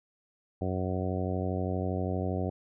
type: harmonic tone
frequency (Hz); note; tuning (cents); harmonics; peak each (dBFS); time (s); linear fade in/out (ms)
92.5; F#2; 0; 1 / 2 / 3 / 4 / 5 / 6 / 7 / 8; -32 / -35 / -37 / -38 / -39 / -40 / -40 / -41; 0.61-2.5; 5
effects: none